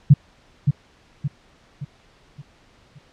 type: tone with echo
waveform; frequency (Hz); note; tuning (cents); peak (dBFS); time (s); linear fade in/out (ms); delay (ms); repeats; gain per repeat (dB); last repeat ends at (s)
sine; 142.6; C#3; +49; -5; 0.1-0.14; 10; 570; 5; -7; 2.99
effects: pink hiss -55 dBFS RMS until 3.12 s + low-pass 5000 Hz 12 dB/octave